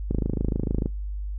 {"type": "click train", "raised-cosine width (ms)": 3, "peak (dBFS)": -12, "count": 21, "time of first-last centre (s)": [0.11, 0.859], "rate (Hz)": 26.7, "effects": ["noise-tail reverb RT60 0.2 s tail -24 dB re dry", "added 50 Hz sine -28 dBFS peak until 1.38 s"]}